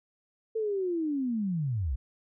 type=linear sweep; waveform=sine; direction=down; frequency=452.4 to 55 Hz; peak=-27 dBFS; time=0.55-1.96 s; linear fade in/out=10 ms; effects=none